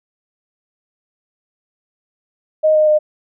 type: tone with pitch steps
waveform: sine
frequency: 622.3 / 615.5 / 608.8 Hz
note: D#5 / D#5 / D#5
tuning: 0 / -19 / -38 cents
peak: -9 dBFS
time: 2.63-2.99 s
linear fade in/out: 20 ms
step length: 120 ms
effects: none

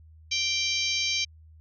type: harmonic tone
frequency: 784 Hz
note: G5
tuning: in tune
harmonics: 3 / 4 / 5 / 6 / 7 / 8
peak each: -30 / -31 / -32 / -33 / -33 / -34 dBFS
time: 0.31-1.25 s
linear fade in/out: 10 ms
effects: added 79 Hz sine -49 dBFS peak until 1.6 s

